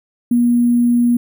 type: tone with sample-and-hold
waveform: sine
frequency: 240 Hz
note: B3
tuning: 49 cents flat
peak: -10 dBFS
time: 0.31-1.17 s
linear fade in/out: 5 ms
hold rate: 11025 Hz
effects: none